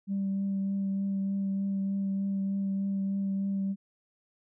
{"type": "tone with vibrato", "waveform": "sine", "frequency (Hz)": 195.8, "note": "G3", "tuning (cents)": -2, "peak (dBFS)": -26, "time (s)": [0.07, 3.76], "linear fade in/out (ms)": 50, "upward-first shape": "triangle", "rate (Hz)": 3.3, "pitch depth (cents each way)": 15, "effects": ["tanh soft clip ceiling -24 dBFS"]}